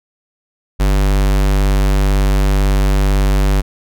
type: tone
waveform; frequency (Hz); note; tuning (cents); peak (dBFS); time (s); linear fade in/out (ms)
square; 49; G1; 0; -11; 0.79-3.62; 20
effects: none